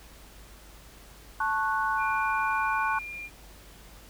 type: chord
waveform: sine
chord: F# minor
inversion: first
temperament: equal with one note detuned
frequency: 880 / 1101.1 / 1480 Hz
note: A5 / C#6 / F#6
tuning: 0 / -12 / 0 cents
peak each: -29 dBFS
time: 1.4-2.99 s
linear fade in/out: 5 ms
type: tone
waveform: sine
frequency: 2402 Hz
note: D7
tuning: 38 cents sharp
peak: -36 dBFS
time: 1.97-3.3 s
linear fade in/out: 50 ms
effects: added 50 Hz sine -51 dBFS peak until 4.09 s + pink hiss -52 dBFS RMS until 4.09 s